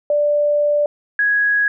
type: tone pair in turn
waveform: sine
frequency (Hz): 588 / 1663.1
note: D5 / G#6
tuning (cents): +2 / +2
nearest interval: octave + tritone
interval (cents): 1800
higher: second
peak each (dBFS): -13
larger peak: neither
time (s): 0.1-0.86 / 1.19-1.68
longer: first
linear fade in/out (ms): 2
effects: none